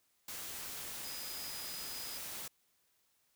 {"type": "tone in noise", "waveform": "sine", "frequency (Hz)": 4978, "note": "D#8", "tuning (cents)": 0, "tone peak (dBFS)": -47, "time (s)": [1.04, 2.18], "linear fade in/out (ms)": 5, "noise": "white", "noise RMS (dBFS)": -44, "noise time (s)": [0.28, 2.48], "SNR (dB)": -6, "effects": ["white hiss -75 dBFS RMS until 3.35 s"]}